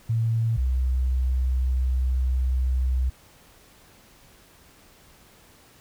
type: tone pair in turn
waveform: sine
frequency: 113.8 / 63.87 Hz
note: A#2 / C2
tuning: -41 / -41 cents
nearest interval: minor seventh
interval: 1000 cents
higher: first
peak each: -20 dBFS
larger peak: neither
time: 0.09-0.57 / 0.57-3.1 s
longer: second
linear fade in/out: 10 ms
effects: pink hiss -54 dBFS RMS until 5.8 s